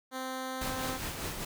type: tone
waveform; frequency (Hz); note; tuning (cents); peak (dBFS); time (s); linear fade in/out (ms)
10% pulse; 260.1; C4; -10; -27; 0.11-1; 50
type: noise with tremolo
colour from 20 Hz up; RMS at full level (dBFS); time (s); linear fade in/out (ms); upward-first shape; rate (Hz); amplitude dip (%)
pink; -36; 0.61-1.45; 5; sine; 5; 40
effects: none